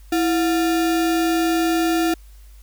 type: tone with sample-and-hold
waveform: sine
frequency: 329.9 Hz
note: E4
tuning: 1 cent sharp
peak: -16 dBFS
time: 0.12-2.14 s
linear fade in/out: 5 ms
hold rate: 1050 Hz
effects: added 50 Hz sine -41 dBFS peak until 2.62 s + white hiss -56 dBFS RMS until 2.62 s